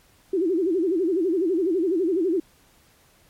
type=tone with vibrato; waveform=sine; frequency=353.2 Hz; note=F4; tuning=20 cents sharp; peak=-19 dBFS; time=0.33-2.4 s; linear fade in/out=5 ms; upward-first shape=sine; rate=12 Hz; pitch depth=190 cents each way; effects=pink hiss -58 dBFS RMS until 3.29 s + MP3 64 kbps